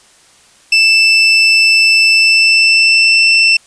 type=tone with pitch glide; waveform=30% pulse; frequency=2650 to 2676 Hz; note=E7 to E7; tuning=+9 to +25 cents; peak=-3 dBFS; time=0.72-3.57 s; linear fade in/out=5 ms; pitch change=+16 cents; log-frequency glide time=2.11-3.3 s; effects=white hiss -46 dBFS RMS until 3.66 s + resampled to 22050 Hz